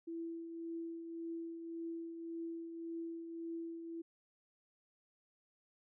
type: tone with tremolo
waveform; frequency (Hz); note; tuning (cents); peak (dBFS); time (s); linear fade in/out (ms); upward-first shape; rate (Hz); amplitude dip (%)
sine; 332.4; E4; +15; -39; 0.07-4.02; 10; triangle; 1.8; 50
effects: none